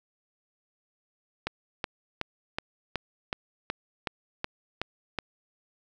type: click train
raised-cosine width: 0.3 ms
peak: -13 dBFS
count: 11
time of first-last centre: 1.47-5.187 s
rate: 2.69 Hz
effects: none